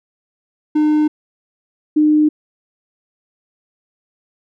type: tone pair in turn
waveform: triangle / sine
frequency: 303.6 / 303.6 Hz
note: D#4 / D#4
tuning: -42 / -42 cents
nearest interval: unison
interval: 0 cents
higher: neither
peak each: -9 dBFS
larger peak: neither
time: 0.75-1.08 / 1.96-2.29 s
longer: neither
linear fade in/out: 10 ms
effects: none